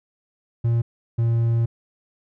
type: tone pair in turn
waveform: triangle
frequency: 116.8 / 115.93 Hz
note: A#2 / A#2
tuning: +4 / -9 cents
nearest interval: unison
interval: 13 cents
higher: first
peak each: -15 dBFS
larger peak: neither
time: 0.64-0.82 / 1.18-1.66 s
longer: second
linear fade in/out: 10 ms
effects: none